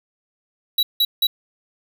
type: tone bursts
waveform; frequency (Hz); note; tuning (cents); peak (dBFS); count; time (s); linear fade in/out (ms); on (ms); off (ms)
square; 3907; B7; -19; -15; 3; 0.78-1.27; 5; 50; 170
effects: none